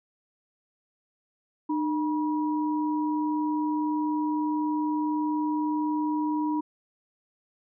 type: tone pair together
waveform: sine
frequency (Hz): 303.6 / 964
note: D#4 / B5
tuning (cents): -42 / -42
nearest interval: octave + minor sixth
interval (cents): 2000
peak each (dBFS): -25 / -31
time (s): 1.69-6.61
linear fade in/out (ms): 10
effects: none